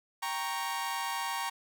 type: chord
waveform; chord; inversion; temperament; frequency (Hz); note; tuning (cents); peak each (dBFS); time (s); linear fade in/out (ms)
sawtooth; G diminished; none; equal; 784 / 932.3 / 1108.7; G5 / Bb5 / Db6; 0 / 0 / 0; -35 / -31 / -34; 0.22-1.5; 10
effects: none